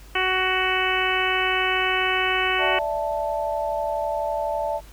harmonic tone, 373 Hz, F#4, 14 cents sharp, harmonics 1 / 2 / 3 / 4 / 5 / 6 / 7 / 8, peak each -28 / -28 / -28 / -28 / -28 / -28 / -28 / -28 dBFS, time 0.15-2.79 s, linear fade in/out 5 ms
sine chord, D suspended second, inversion none, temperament equal, 587.3 / 659.3 / 880 Hz, D5 / E5 / A5, 0 / 0 / 0 cents, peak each -27 dBFS, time 2.58-4.81 s, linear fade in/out 50 ms
effects added 50 Hz sine -43 dBFS peak until 4.92 s + pink hiss -50 dBFS RMS until 4.92 s

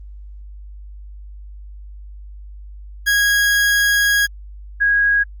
40% pulse / sine tone pair in turn, 1648 / 1648 Hz, G#6 / G#6, -14 / -14 cents, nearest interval unison, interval 0 cents, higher neither, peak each -12 dBFS, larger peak neither, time 3.06-4.27 / 4.8-5.24 s, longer first, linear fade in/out 20 ms, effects added 50 Hz sine -33 dBFS peak until 5.4 s + Opus 32 kbps

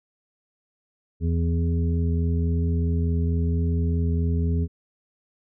harmonic tone with a mistuned harmonic, 83.5 Hz, E2, 23 cents sharp, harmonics 1 / 2 / 3 / 5, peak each -21 / -27 / -31 / -35 dBFS, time 1.2-4.68 s, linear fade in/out 50 ms, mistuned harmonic 1, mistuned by -21 cents, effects none

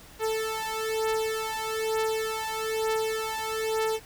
sawtooth beating tone pair, 440 / 441.1 Hz, A4 / A4, 0 / +4 cents, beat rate 1.1 Hz, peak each -26 dBFS, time 0.19-4 s, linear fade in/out 50 ms, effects pink hiss -50 dBFS RMS until 4.05 s

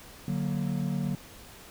triangle chord, D augmented, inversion none, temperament equal, 146.83 / 185 / 233.1 Hz, D3 / F#3 / A#3, 0 / 0 / 0 cents, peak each -29 / -29 / -32 dBFS, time 0.28-1.15 s, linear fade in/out 2 ms, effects pink hiss -49 dBFS RMS until 1.7 s

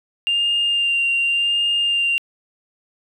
sine tone with vibrato, 2794 Hz, F7, in tune, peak -15 dBFS, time 0.27-2.18 s, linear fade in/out 0 ms, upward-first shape sine, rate 0.88 Hz, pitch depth 17 cents each way, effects tanh soft clip ceiling -12 dBFS + 9-bit

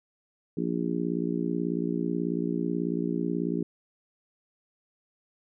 harmonic tone, 58.27 Hz, A#1, in tune, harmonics 3 / 4 / 5 / 6 / 7, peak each -31 / -33 / -31 / -34 / -35 dBFS, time 0.57-3.63 s, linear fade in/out 5 ms, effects none

